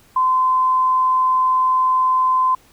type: tone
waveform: sine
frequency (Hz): 1029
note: C6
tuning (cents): -29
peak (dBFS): -13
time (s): 0.16-2.55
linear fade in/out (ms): 5
effects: pink hiss -52 dBFS RMS until 2.72 s